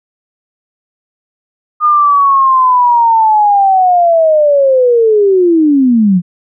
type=linear sweep; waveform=sine; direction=down; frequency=1225 to 169.6 Hz; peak=-5 dBFS; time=1.8-6.22 s; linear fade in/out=50 ms; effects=none